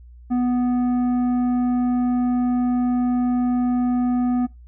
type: tone with tanh clipping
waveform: sine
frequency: 246.9 Hz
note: B3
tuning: in tune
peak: -19 dBFS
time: 0.3-4.47 s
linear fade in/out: 20 ms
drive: 9 dB
effects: noise-tail reverb RT60 0.2 s tail -21 dB re dry + added 60 Hz sine -41 dBFS peak until 4.67 s